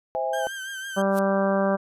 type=chord; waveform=sine; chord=C augmented; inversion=none; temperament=just; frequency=523.3 / 654.1 / 817.6 Hz; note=C5 / E5 / G#5; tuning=0 / -14 / -27 cents; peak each=-28 dBFS; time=0.15-0.47 s; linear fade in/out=0 ms
type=tone with vibrato; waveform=35% pulse; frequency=1568 Hz; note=G6; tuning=in tune; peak=-30 dBFS; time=0.33-1.02 s; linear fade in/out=5 ms; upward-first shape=triangle; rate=6 Hz; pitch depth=53 cents each way
type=harmonic tone; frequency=195.6 Hz; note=G3; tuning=4 cents flat; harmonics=1 / 2 / 3 / 4 / 5 / 6 / 7 / 8; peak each=-24 / -29 / -23 / -31 / -33 / -32 / -38 / -34 dBFS; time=0.96-1.77 s; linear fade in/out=20 ms
type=noise with exponential growth; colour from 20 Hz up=blue; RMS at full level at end=-32 dBFS; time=1.09-1.19 s; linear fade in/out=1 ms; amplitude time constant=21 ms
effects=resampled to 32000 Hz